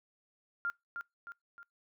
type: tone with echo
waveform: sine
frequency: 1396.9 Hz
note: F6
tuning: in tune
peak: -31 dBFS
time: 0.65-0.7 s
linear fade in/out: 0 ms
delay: 310 ms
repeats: 3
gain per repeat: -6 dB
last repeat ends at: 1.63 s
effects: noise-tail reverb RT60 0.2 s tail -25 dB re dry